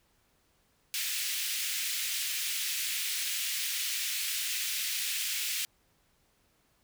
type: high-pass noise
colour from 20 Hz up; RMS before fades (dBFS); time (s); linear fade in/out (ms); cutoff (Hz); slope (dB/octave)
pink; -33; 0.94-5.65; 0; 2200; 24
effects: pink hiss -70 dBFS RMS until 6.83 s